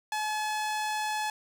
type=tone; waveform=sawtooth; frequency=855 Hz; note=A5; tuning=50 cents flat; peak=-25 dBFS; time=0.12-1.3 s; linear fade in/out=2 ms; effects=low-pass 11000 Hz 12 dB/octave + 9-bit